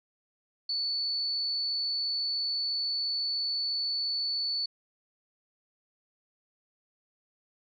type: tone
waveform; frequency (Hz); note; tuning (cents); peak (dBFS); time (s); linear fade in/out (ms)
sine; 4463; C#8; +11; -28; 0.69-4.66; 5
effects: none